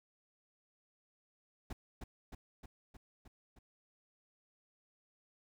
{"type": "noise with echo", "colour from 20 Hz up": "brown", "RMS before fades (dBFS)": -42, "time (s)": [1.7, 1.73], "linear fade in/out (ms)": 5, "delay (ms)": 310, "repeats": 6, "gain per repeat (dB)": -3, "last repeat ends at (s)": 3.59, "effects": []}